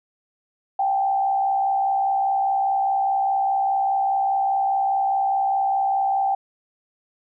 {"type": "tone with frequency modulation", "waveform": "sine", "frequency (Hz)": 784, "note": "G5", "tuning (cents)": 0, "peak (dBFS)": -18, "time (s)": [0.79, 6.35], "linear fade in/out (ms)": 5, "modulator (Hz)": 64.9, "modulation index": 0.54, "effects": []}